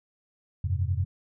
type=chord; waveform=sine; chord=F suspended second; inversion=none; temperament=just; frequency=87.31 / 98.22 / 130.96 Hz; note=F2 / G2 / C3; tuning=0 / +4 / +2 cents; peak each=-27 / -28 / -33 dBFS; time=0.64-1.05 s; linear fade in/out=5 ms; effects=none